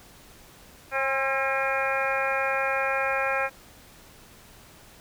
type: harmonic tone with a mistuned harmonic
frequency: 269.7 Hz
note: C#4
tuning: 47 cents flat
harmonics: 2 / 3 / 4 / 5 / 6 / 7 / 8 / 9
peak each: -29 / -31 / -35 / -31 / -30 / -36 / -36 / -31 dBFS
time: 0.91-3.5 s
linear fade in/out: 50 ms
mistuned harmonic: 4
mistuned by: -31 cents
effects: pink hiss -51 dBFS RMS until 5 s